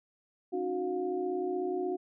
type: tone cluster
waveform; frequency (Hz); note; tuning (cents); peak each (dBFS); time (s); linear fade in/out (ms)
sine; 276.3 / 309.8 / 366.2 / 710; C#4 / D#4 / F#4 / F5; -6 / -7 / -18 / +28; -40 / -39 / -31 / -39; 0.52-1.97; 20
effects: none